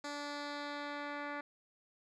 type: tone with low-pass filter sweep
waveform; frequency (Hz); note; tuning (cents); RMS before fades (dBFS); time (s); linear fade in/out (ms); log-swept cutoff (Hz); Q
10% pulse; 290; D4; -22; -42; 0.04-1.41; 5; 6200 to 2200; 1.6
effects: none